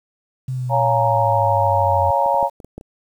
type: exponential sweep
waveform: sine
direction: down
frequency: 130.81 to 89.6 Hz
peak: -21 dBFS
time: 0.48-2.11 s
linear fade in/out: 5 ms
type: chord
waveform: sine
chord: Bb minor seventh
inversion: first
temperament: just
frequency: 559.4 / 699.2 / 839.1 / 932.3 Hz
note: Db5 / F5 / Ab5 / Bb5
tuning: +16 / +2 / +18 / 0 cents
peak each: -20 / -22 / -21 / -18 dBFS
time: 0.69-2.5 s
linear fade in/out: 50 ms
type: clicks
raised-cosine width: 2 ms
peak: -25 / -28 / -18 / -25 / -25 / -18 / -27 dBFS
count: 7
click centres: 2.261 / 2.345 / 2.428 / 2.602 / 2.646 / 2.78 / 2.811 s
effects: 8-bit